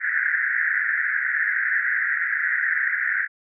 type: band-pass noise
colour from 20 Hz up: pink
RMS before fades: -23 dBFS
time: 0-3.28 s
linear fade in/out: 50 ms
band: 1500 to 2000 Hz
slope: 96 dB/octave
effects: none